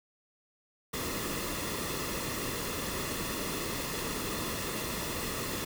pink noise with comb filter, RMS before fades -35 dBFS, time 0.93-5.65 s, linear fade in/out 10 ms, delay 1.3 ms, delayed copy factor -0.55, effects none

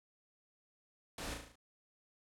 pink noise with echo, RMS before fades -43 dBFS, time 1.18-1.34 s, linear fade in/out 2 ms, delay 36 ms, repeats 6, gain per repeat -4 dB, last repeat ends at 1.556 s, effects low-pass 10000 Hz 12 dB/octave

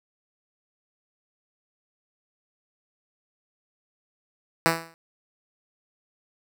5% pulse tone with exponential decay, 164.81 Hz, E3, in tune, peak -4 dBFS, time 4.66-4.94 s, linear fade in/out 0 ms, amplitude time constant 60 ms, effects none

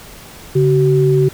sine tone pair together, 141.78 / 378.5 Hz, C#3 / F#4, +39 / +39 cents, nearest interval octave + perfect fourth, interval 1700 cents, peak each -12 dBFS, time 0.55-1.29 s, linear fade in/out 10 ms, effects pink hiss -37 dBFS RMS until 1.33 s

